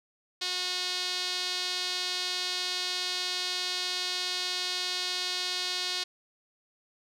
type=tone with band-pass filter; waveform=sawtooth; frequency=363.2 Hz; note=F#4; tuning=32 cents flat; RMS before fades=-32 dBFS; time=0.41-6.04 s; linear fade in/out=10 ms; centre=4200 Hz; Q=2.8; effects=none